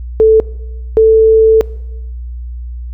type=tone pair in turn; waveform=sine; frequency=440 / 442.4 Hz; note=A4 / A4; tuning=0 / +9 cents; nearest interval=unison; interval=9 cents; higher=second; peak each=-3 dBFS; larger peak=neither; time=0.2-0.4 / 0.97-1.61 s; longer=second; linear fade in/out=0 ms; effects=noise-tail reverb RT60 1.0 s tail -22 dB re dry + added 60 Hz sine -21 dBFS peak until 2.93 s

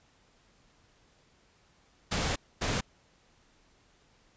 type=noise bursts at uneven times; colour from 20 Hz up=pink; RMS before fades=-30 dBFS; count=2; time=2.11-2.36 / 2.61-2.81 s; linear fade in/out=10 ms; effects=pink hiss -65 dBFS RMS until 4.36 s + resampled to 16000 Hz

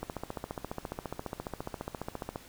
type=click train; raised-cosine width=1 ms; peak=-21 dBFS; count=35; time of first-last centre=0.03-2.359 s; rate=14.6 Hz; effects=pink hiss -53 dBFS RMS until 2.48 s

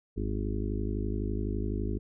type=harmonic tone; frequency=51.9 Hz; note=G#1; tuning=in tune; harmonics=1 / 2 / 4 / 5 / 6 / 7 / 8; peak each=-32 / -35 / -38 / -39 / -40 / -40 / -41 dBFS; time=0.16-1.99 s; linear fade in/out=20 ms; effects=none

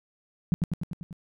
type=tone with echo; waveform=sine; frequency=170 Hz; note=F3; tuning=46 cents flat; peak=-18 dBFS; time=0.52-0.54 s; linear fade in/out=0 ms; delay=98 ms; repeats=6; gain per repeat=-3 dB; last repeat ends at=1.128 s; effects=none

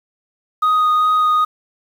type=tone with vibrato; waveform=sine; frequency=1244.5 Hz; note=D#6; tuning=in tune; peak=-9 dBFS; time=0.62-1.45 s; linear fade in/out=10 ms; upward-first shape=sine; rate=2.5 Hz; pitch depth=9 cents each way; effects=tanh soft clip ceiling -11 dBFS + 7-bit

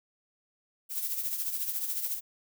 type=noise with tremolo; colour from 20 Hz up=violet; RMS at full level=-30 dBFS; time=0.89-2.21 s; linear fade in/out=50 ms; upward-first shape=triangle; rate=14 Hz; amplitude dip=65%; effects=none

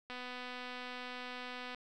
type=click train; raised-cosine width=0.3 ms; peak=-29 dBFS; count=411; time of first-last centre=0.1-1.747 s; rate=249 Hz; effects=none

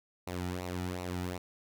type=tone with flanger; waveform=sawtooth; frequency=89.9 Hz; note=F#2; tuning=49 cents flat; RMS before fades=-37 dBFS; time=0.27-1.38 s; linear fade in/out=5 ms; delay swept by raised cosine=0.6 to 1.9 ms; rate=2.7 Hz; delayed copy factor=-0.65; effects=none

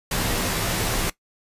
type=noise with comb filter; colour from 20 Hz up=pink; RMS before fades=-24 dBFS; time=0.11-1.1 s; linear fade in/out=5 ms; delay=14 ms; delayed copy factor=-0.55; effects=noise-tail reverb RT60 0.1 s tail -18 dB re dry + resampled to 32000 Hz

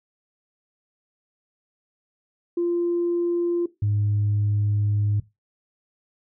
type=tone pair in turn; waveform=sine; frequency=345.9 / 103.58 Hz; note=F4 / G#2; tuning=-17 / -4 cents; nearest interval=octave + major sixth; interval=2087 cents; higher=first; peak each=-19 / -18 dBFS; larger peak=second; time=2.57-3.66 / 3.82-5.2 s; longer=second; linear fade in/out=5 ms; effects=noise-tail reverb RT60 0.2 s tail -17 dB re dry + tanh soft clip ceiling -16 dBFS

